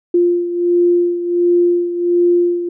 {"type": "beating tone pair", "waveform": "sine", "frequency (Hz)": [349.2, 350.6], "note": ["F4", "F4"], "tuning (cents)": [0, 7], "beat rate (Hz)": 1.4, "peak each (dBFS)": [-12, -18], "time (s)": [0.14, 2.69], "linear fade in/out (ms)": 5, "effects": []}